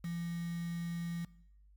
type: tone with quantisation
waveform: sine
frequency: 170 Hz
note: F3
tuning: 46 cents flat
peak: -36 dBFS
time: 0.04-1.25 s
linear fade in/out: 5 ms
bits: 8
effects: noise-tail reverb RT60 0.8 s tail -21 dB re dry + added 50 Hz sine -59 dBFS peak until 1.76 s